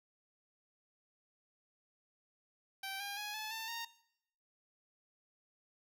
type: tone with pitch steps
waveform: 10% pulse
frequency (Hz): 778 / 805.4 / 833.8 / 863.2 / 893.7 / 925.2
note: G5 / G5 / G#5 / A5 / A5 / A#5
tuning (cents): -13 / +47 / +7 / -33 / +27 / -13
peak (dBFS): -32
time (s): 2.83-3.85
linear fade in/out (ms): 5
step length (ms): 170
effects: noise-tail reverb RT60 0.7 s tail -18 dB re dry